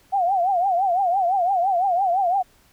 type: tone with vibrato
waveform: sine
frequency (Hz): 740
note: F#5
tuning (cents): 0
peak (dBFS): -17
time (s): 0.12-2.43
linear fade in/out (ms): 20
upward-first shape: triangle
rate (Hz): 5.9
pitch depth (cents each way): 170
effects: pink hiss -57 dBFS RMS until 2.72 s